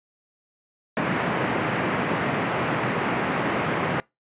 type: band-pass noise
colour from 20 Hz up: pink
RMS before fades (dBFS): -25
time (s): 0.97-4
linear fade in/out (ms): 0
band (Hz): 130 to 2400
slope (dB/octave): 24
effects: noise-tail reverb RT60 0.2 s tail -24 dB re dry + resampled to 8000 Hz